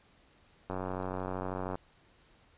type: click train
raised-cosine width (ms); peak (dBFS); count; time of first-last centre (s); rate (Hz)
1; -22; 99; 0.7-1.755; 92.9
effects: pink hiss -64 dBFS RMS until 2.57 s + resampled to 8000 Hz